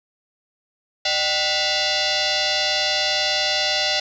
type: tone with frequency modulation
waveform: sine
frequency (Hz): 605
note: D#5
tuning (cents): -49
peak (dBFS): -18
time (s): 1.05-4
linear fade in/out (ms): 5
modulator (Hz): 688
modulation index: 7.1
effects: 9-bit